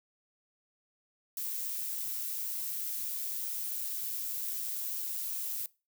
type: noise with amplitude modulation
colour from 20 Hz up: violet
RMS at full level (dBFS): -35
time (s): 1.37-5.66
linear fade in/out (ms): 2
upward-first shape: sine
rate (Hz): 115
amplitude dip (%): 25
effects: noise-tail reverb RT60 0.3 s tail -22 dB re dry